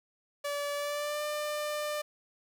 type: tone with pitch glide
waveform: sawtooth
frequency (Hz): 576 to 597.3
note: D5 to D5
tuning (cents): -34 to +29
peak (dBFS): -28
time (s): 0.44-2.02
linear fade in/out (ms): 10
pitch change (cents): +63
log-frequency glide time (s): 0.75-1.23
effects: 11-bit